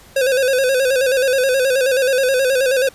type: tone with vibrato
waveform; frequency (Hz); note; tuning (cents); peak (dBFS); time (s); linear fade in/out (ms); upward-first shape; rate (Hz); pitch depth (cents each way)
square; 523.3; C5; 0; -14; 0.16-2.89; 5; square; 9.4; 65
effects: pink hiss -45 dBFS RMS until 2.94 s + resampled to 32000 Hz